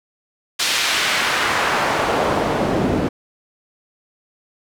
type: noise with band-pass filter sweep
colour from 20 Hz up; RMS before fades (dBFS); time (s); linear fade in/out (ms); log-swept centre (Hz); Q
pink; -19; 0.59-3.09; 10; 4100 to 260; 0.88
effects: none